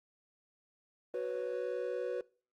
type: chord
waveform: triangle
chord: F# suspended fourth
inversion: none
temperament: equal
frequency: 370 / 493.9 / 554.4 Hz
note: F#4 / B4 / C#5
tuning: 0 / 0 / 0 cents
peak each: -37 / -34 / -39 dBFS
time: 1.14-2.21 s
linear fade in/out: 2 ms
effects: noise-tail reverb RT60 0.4 s tail -23 dB re dry + Opus 24 kbps